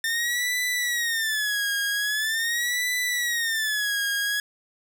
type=tone with vibrato; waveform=sawtooth; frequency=1801 Hz; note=A6; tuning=40 cents sharp; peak=-20 dBFS; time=0.04-4.4 s; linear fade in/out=2 ms; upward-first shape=sine; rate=0.43 Hz; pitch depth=170 cents each way; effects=none